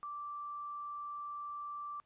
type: tone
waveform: sine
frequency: 1170 Hz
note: D6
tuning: 7 cents flat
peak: -40 dBFS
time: 0.03-2 s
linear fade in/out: 0 ms
effects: pink hiss -75 dBFS RMS until 2.05 s + resampled to 8000 Hz